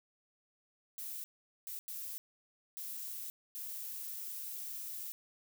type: noise bursts at uneven times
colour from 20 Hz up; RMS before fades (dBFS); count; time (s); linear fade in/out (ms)
violet; -43; 5; 0.98-1.24 / 1.67-1.79 / 1.88-2.18 / 2.77-3.3 / 3.55-5.12; 0
effects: none